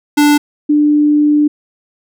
square / sine tone pair in turn, 293.7 / 296.8 Hz, D4 / D4, 0 / +18 cents, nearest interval unison, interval 18 cents, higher second, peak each -7 dBFS, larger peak neither, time 0.17-0.38 / 0.69-1.48 s, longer second, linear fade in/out 10 ms, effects none

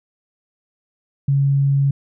sine tone, 139 Hz, C#3, 5 cents sharp, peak -13 dBFS, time 1.28-1.91 s, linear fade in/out 5 ms, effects none

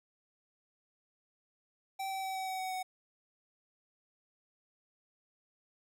square tone with pitch steps, 774 / 769.1 / 764.2 / 759.4 / 754.6 / 749.8 / 745 Hz, G5 / G5 / G5 / F#5 / F#5 / F#5 / F#5, -22 / -33 / -44 / +45 / +34 / +23 / +12 cents, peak -36 dBFS, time 1.99-2.83 s, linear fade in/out 10 ms, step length 120 ms, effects 12-bit

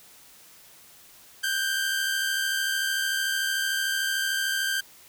sawtooth tone pair together, 1510 / 1583.4 Hz, F#6 / G6, +35 / +17 cents, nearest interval minor second, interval 82 cents, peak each -28 / -22 dBFS, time 1.43-4.81 s, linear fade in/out 10 ms, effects white hiss -52 dBFS RMS until 5.08 s

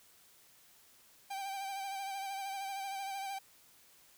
45% pulse tone with vibrato, 784 Hz, G5, in tune, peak -38 dBFS, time 1.3-3.39 s, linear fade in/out 10 ms, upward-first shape sine, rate 13 Hz, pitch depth 35 cents each way, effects white hiss -63 dBFS RMS until 4.17 s

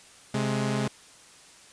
sawtooth tone pair together, 132.29 / 210 Hz, C3 / G#3, +19 / +19 cents, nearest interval minor sixth, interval 800 cents, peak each -24 dBFS, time 0.34-0.88 s, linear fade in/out 5 ms, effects white hiss -52 dBFS RMS until 1.72 s + resampled to 22050 Hz

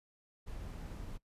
brown noise, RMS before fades -44 dBFS, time 0.46-1.18 s, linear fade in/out 20 ms, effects noise-tail reverb RT60 0.1 s tail -20 dB re dry + resampled to 32000 Hz

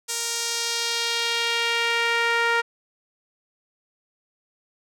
sawtooth tone with band-pass filter sweep, 466.2 Hz, A#4, in tune, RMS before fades -24 dBFS, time 0.08-2.62 s, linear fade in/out 20 ms, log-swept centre 7500 to 1600 Hz, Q 1.4, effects none

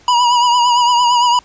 square tone with vibrato, 969 Hz, B5, 33 cents flat, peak -10 dBFS, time 0.08-1.39 s, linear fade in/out 2 ms, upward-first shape triangle, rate 8.8 Hz, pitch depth 56 cents each way, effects pink hiss -47 dBFS RMS until 1.44 s + resampled to 16000 Hz

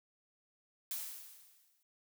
blue noise with exponential decay, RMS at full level -38 dBFS, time 0.91-1.83 s, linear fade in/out 1 ms, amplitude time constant 200 ms, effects none

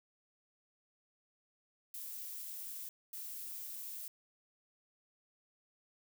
violet noise bursts at uneven times, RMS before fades -45 dBFS, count 2, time 1.94-2.89 / 3.13-4.08 s, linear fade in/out 2 ms, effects none

